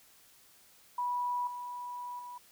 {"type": "tone with level steps", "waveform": "sine", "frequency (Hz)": 979, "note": "B5", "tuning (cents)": -15, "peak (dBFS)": [-30, -38, -42], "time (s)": [0.98, 2.38], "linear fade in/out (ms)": 5, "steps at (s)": [1.47, 2.19], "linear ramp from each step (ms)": 2, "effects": ["white hiss -61 dBFS RMS until 2.51 s"]}